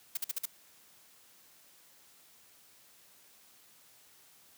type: noise bursts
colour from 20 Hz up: blue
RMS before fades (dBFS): -33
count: 5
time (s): 0.15-0.456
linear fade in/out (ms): 5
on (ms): 22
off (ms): 49
effects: white hiss -61 dBFS RMS until 4.57 s + high-pass 80 Hz 12 dB/octave